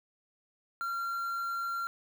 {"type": "tone with quantisation", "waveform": "triangle", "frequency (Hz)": 1376, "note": "F6", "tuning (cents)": -26, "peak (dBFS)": -30, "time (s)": [0.81, 1.87], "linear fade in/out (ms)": 0, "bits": 8, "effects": []}